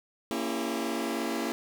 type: chord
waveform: sawtooth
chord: A# diminished seventh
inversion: none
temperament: just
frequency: 233.1 / 279.7 / 335.6 / 402.8 Hz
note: A#3 / C#4 / E4 / G4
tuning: 0 / +16 / +31 / +47 cents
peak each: -30 / -31 / -30 / -34 dBFS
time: 0.31-1.52 s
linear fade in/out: 0 ms
effects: none